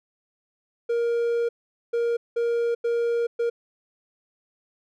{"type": "tone bursts at uneven times", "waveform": "triangle", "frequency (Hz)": 469.6, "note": "A#4", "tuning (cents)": 13, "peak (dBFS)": -19, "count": 5, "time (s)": [[0.89, 1.49], [1.93, 2.17], [2.36, 2.75], [2.84, 3.27], [3.39, 3.5]], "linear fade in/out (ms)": 10, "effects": []}